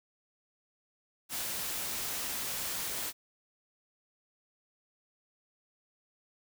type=noise; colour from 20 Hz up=white; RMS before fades=-36 dBFS; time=1.29-3.13 s; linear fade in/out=50 ms; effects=none